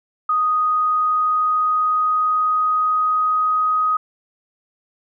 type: tone with pitch glide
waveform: sine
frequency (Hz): 1244.5 to 1254.6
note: D#6 to D#6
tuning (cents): 0 to +14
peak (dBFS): -15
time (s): 0.29-3.97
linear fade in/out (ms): 5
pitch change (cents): +14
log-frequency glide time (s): 0.64-3.8
effects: none